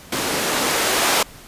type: noise with band-pass filter sweep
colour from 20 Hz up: blue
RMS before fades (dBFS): -20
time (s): 0.12-1.23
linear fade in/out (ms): 5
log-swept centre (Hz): 200 to 460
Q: 0.73
effects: pink hiss -42 dBFS RMS until 1.47 s + resampled to 32000 Hz